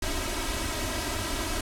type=noise with comb filter; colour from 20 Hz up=pink; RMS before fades=-30 dBFS; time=0.02-1.61 s; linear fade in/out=5 ms; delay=3.1 ms; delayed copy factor=+0.9; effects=low-pass 11000 Hz 12 dB/octave